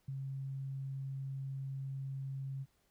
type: tone with ADSR envelope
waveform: sine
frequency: 135.4 Hz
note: C#3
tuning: 40 cents flat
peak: -36 dBFS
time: 0.08-2.66 s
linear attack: 7 ms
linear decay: 16 ms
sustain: -2 dB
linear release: 42 ms
effects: pink hiss -75 dBFS RMS until 2.9 s